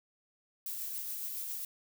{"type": "noise with tremolo", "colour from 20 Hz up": "violet", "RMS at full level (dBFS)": -38, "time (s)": [0.66, 1.65], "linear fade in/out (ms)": 2, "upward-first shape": "sine", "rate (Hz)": 7.2, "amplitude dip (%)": 25, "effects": []}